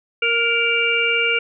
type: harmonic tone with a mistuned harmonic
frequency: 465.6 Hz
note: A#4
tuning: 2 cents flat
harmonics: 1 / 3 / 5 / 6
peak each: -24 / -23 / -19 / -21 dBFS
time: 0.22-1.39 s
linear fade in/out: 5 ms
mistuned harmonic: 3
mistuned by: +15 cents
effects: none